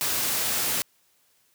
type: noise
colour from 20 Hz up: white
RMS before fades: -26 dBFS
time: 0.01-0.82 s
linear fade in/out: 0 ms
effects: white hiss -65 dBFS RMS until 1.54 s + high-pass 60 Hz 12 dB/octave